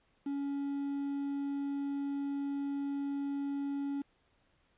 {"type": "tone with quantisation", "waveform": "triangle", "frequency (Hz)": 280.7, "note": "C#4", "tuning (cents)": 22, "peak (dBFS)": -31, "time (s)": [0.26, 4.02], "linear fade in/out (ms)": 5, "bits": 9, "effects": ["pink hiss -72 dBFS RMS until 4.77 s", "resampled to 8000 Hz"]}